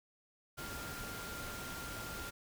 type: tone in noise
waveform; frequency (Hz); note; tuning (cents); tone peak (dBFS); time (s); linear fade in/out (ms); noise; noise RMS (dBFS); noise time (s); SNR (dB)
sine; 1395; F6; -2; -47; 0.57-2.31; 20; pink; -45; 0.57-2.31; -5
effects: none